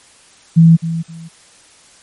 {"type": "tone with echo", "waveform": "sine", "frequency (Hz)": 164.81, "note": "E3", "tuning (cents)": 0, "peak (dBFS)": -3, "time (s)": [0.56, 0.77], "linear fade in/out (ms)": 20, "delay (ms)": 260, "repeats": 2, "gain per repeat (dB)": -13, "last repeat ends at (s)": 1.29, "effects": ["white hiss -46 dBFS RMS until 2.02 s", "MP3 48 kbps"]}